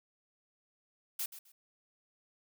blue noise with echo, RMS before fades -36 dBFS, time 1.19-1.26 s, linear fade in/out 5 ms, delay 130 ms, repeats 2, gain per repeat -13 dB, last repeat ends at 1.52 s, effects none

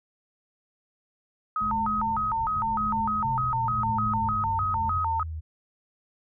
sine tone with vibrato, 1069 Hz, C6, 37 cents sharp, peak -24 dBFS, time 1.56-5.23 s, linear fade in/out 2 ms, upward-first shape square, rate 3.3 Hz, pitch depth 290 cents each way
sine tone with tremolo, 213 Hz, G#3, 44 cents sharp, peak -31 dBFS, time 1.6-4.91 s, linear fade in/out 20 ms, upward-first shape sine, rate 0.91 Hz, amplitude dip 90%
white low-pass noise, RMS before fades -39 dBFS, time 1.61-5 s, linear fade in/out 10 ms, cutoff 140 Hz, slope 48 dB/octave
sine exponential sweep, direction down, 130.81 to 77.78 Hz, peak -31 dBFS, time 3.24-5.41 s, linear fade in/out 20 ms
effects none

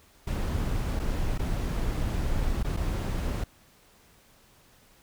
brown noise with dropouts, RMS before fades -28 dBFS, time 0.27-3.44 s, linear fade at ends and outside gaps 5 ms, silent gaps 0.993-0.997 / 1.379-1.392 / 2.629-2.644 / 2.766-2.771 s, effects pink hiss -59 dBFS RMS until 5.02 s

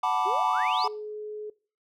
triangle chord, B minor seventh, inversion second, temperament equal with one note detuned, 740 / 880 / 984.3 / 1174.7 Hz, F#5 / A5 / B5 / D6, 0 / 0 / -6 / 0 cents, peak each -27 dBFS, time 0.03-0.88 s, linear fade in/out 5 ms
sine exponential sweep, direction up, 349.2 to 5490 Hz, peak -31 dBFS, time 0.25-0.87 s, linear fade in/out 20 ms
sine tone, 423.9 Hz, G#4, 35 cents sharp, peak -33 dBFS, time 0.84-1.5 s, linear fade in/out 5 ms
effects noise-tail reverb RT60 0.4 s tail -22 dB re dry

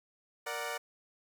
15% pulse chord, Bb augmented, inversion none, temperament equal, 466.2 / 587.3 / 740 Hz, Bb4 / D5 / F#5, 0 / 0 / 0 cents, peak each -34 / -33 / -34 dBFS, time 0.46-0.78 s, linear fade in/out 10 ms, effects 11-bit

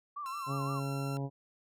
sine tone with vibrato, 1112 Hz, C#6, 5 cents sharp, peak -37 dBFS, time 0.16-0.8 s, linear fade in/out 10 ms, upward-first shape sine, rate 5.8 Hz, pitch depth 120 cents each way
sawtooth tone with pitch glide, 1346 to 1356.9 Hz, E6 to E6, +36 to +50 cents, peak -40 dBFS, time 0.26-1.17 s, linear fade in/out 0 ms, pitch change +14 cents, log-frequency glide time 0.37-0.71 s
harmonic tone, 138.2 Hz, C#3, 5 cents flat, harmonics 1 / 2 / 3 / 4 / 5 / 6 / 7, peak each -34 / -40 / -44 / -46 / -48 / -50 / -51 dBFS, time 0.46-1.3 s, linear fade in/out 50 ms
effects none

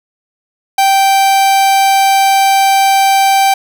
45% pulse tone, 781 Hz, G5, 7 cents flat, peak -7 dBFS, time 0.78-3.54 s, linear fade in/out 5 ms, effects none

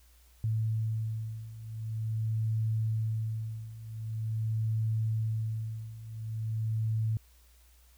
sine beating tone pair, 110.4 / 110.85 Hz, A2 / A2, +6 / +13 cents, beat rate 0.45 Hz, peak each -34 / -31 dBFS, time 0.44-7.17 s, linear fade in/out 0 ms, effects added 60 Hz sine -58 dBFS peak until 7.97 s + white hiss -65 dBFS RMS until 7.97 s

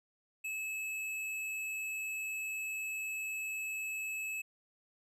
square tone, 2596 Hz, E7, 27 cents flat, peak -37 dBFS, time 0.44-4.42 s, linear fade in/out 10 ms, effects resampled to 32000 Hz

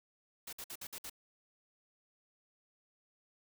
white noise bursts, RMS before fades -45 dBFS, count 6, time 0.47-1.098 s, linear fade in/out 5 ms, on 58 ms, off 56 ms, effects none

